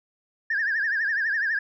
sine tone with vibrato, 1711 Hz, A6, 49 cents flat, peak -21 dBFS, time 0.5-1.59 s, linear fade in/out 5 ms, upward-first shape triangle, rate 12 Hz, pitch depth 160 cents each way, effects tanh soft clip ceiling -18 dBFS

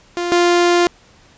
sawtooth tone pair in turn, 349.2 / 349.2 Hz, F4 / F4, 0 / 0 cents, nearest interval unison, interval 0 cents, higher neither, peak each -15 / -7 dBFS, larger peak second, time 0.17-0.32 / 0.32-0.87 s, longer second, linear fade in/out 0 ms, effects pink hiss -49 dBFS RMS until 1.37 s + resampled to 16000 Hz

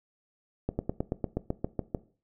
slowing click train, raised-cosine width 2 ms, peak -15 dBFS, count 11, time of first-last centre 0.69-1.948 s, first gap 100 ms, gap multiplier 1.05, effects noise-tail reverb RT60 0.4 s tail -18 dB re dry

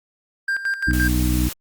triangle tone with tremolo, 1590 Hz, G6, 24 cents sharp, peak -17 dBFS, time 0.48-1.08 s, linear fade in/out 5 ms, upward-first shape square, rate 5.8 Hz, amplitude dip 70%
harmonic tone, 61.74 Hz, B1, in tune, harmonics 1 / 2 / 3 / 4 / 5, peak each -19 / -25 / -27 / -27 / -24 dBFS, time 0.87-1.49 s, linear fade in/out 10 ms
white noise, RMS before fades -31 dBFS, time 0.93-1.53 s, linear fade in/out 2 ms
effects Opus 48 kbps

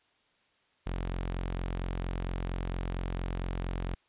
sawtooth tone, 44.36 Hz, F1, 28 cents sharp, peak -28 dBFS, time 0.86-3.95 s, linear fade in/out 10 ms, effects white hiss -69 dBFS RMS until 4.08 s + resampled to 8000 Hz

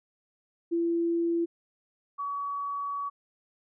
sine tone pair in turn, 337.8 / 1132.6 Hz, E4 / C#6, +42 / +37 cents, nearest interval octave + major sixth, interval 2095 cents, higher second, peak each -24 / -30 dBFS, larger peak first, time 0.71-1.46 / 2.18-3.1 s, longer second, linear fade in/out 20 ms, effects none

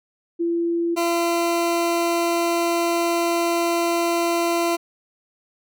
sine / 20% pulse tone pair in turn, 339.2 / 340.4 Hz, E4 / F4, +50 / -44 cents, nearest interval unison, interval 6 cents, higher second, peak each -19 / -14 dBFS, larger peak second, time 0.39-0.96 / 0.96-4.77 s, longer second, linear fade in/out 20 ms, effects none

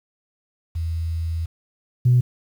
sine tone pair in turn, 82.41 / 123.79 Hz, E2 / B2, 0 / +4 cents, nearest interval perfect fifth, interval 704 cents, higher second, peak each -22 / -11 dBFS, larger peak second, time 0.75-1.46 / 2.05-2.21 s, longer first, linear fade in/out 10 ms, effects tanh soft clip ceiling -8 dBFS + 8-bit

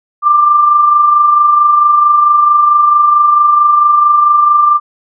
sine tone with amplitude modulation, 1186 Hz, D6, 17 cents sharp, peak -3 dBFS, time 0.22-4.8 s, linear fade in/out 50 ms, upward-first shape sine, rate 24.5 Hz, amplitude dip 40%, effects none

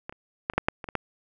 clicks, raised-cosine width 0.5 ms, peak -19 / -30 / -10 / -26 / -6 / -6 / -21 / -20 / -10 dBFS, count 9, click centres 0.095 / 0.125 / 0.499 / 0.536 / 0.58 / 0.685 / 0.842 / 0.888 / 0.953 s, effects none

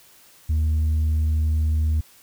sine tone, 77.78 Hz, D#2, in tune, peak -15 dBFS, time 0.49-2.01 s, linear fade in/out 10 ms, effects tanh soft clip ceiling -17 dBFS + white hiss -52 dBFS RMS until 2.22 s

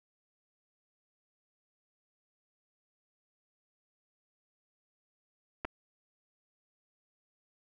clicks, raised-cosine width 0.5 ms, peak -21 dBFS, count 2, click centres 5.648 / 5.651 s, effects none

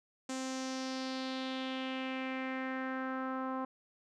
sawtooth tone with low-pass filter sweep, 261.6 Hz, C4, in tune, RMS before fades -38 dBFS, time 0.29-3.65 s, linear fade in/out 5 ms, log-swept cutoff 7400 to 1100 Hz, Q 3, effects none

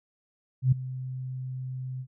sine tone with ADSR envelope, 129.1 Hz, C3, 23 cents flat, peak -15 dBFS, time 0.62-2.07 s, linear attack 100 ms, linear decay 8 ms, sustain -17 dB, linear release 67 ms, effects none

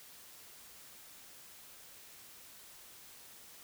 silence, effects white hiss -55 dBFS RMS until 3.63 s

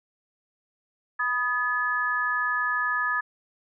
sine tone cluster, 987 / 1245 / 1713 Hz, B5 / D#6 / A6, -1 / +1 / -47 cents, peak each -33 / -28 / -25 dBFS, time 1.19-3.21 s, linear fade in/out 10 ms, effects none

